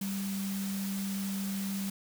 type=tone in noise; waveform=sine; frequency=196 Hz; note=G3; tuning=in tune; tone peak=-32 dBFS; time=0.01-1.9 s; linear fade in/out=5 ms; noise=white; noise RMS=-42 dBFS; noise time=0.01-1.9 s; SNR=+7 dB; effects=none